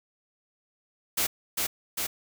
white noise with echo, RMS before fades -26 dBFS, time 1.17-1.27 s, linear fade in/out 10 ms, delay 400 ms, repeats 2, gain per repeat -2 dB, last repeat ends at 2.07 s, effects none

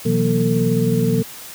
sine tone cluster, 124.6 / 163.5 / 182.8 / 236.8 / 447.6 Hz, B2 / E3 / F#3 / A#3 / A4, +16 / -14 / -21 / +27 / +30 cents, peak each -21 dBFS, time 0.05-1.23 s, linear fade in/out 10 ms, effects white hiss -36 dBFS RMS until 1.54 s

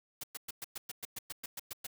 white noise bursts, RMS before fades -41 dBFS, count 13, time 0.21-1.868 s, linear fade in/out 5 ms, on 26 ms, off 110 ms, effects none

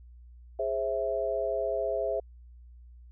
sine chord, Ab augmented, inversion none, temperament equal with one note detuned, 415.3 / 529.3 / 659.3 Hz, Ab4 / C5 / E5, 0 / +20 / 0 cents, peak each -33 / -32 / -30 dBFS, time 0.59-2.2 s, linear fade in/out 5 ms, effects added 60 Hz sine -48 dBFS peak until 3.11 s

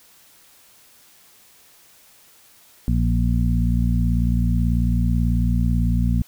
harmonic tone with a mistuned harmonic, 58.2 Hz, A#1, 2 cents flat, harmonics 1 / 2 / 3 / 4, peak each -19 / -22 / -24 / -25 dBFS, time 2.88-6.22 s, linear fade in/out 0 ms, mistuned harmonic 4, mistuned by +16 cents, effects white hiss -52 dBFS RMS until 6.27 s

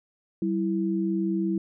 sine tone pair together, 192.03 / 329.6 Hz, G3 / E4, -35 / 0 cents, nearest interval major sixth, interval 935 cents, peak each -26 dBFS, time 0.42-1.58 s, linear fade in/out 2 ms, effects none

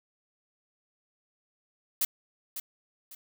blue noise with echo, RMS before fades -26 dBFS, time 2.01-2.05 s, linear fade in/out 5 ms, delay 550 ms, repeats 2, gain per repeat -10 dB, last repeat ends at 3.15 s, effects none

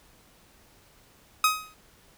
sawtooth tone with exponential decay, 1261 Hz, D#6, 23 cents sharp, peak -13 dBFS, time 1.44-1.74 s, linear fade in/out 2 ms, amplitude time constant 65 ms, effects pink hiss -58 dBFS RMS until 2.17 s

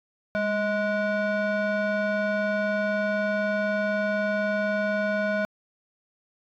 sine tone with frequency modulation, 632 Hz, D#5, 27 cents sharp, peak -20 dBFS, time 0.35-5.45 s, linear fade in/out 0 ms, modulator 836 Hz, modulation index 1.1, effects tanh soft clip ceiling -22 dBFS

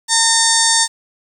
harmonic tone, 910 Hz, A#5, 42 cents flat, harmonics 1 / 2 / 4 / 5 / 6 / 7 / 8 / 9 / 10, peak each -20 / -20 / -20 / -20 / -20 / -20 / -20 / -20 / -20 dBFS, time 0.08-0.88 s, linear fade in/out 50 ms, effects 7-bit

